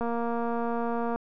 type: click train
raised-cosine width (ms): 1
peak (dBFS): -18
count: 270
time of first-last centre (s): 0.01-1.16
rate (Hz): 234
effects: none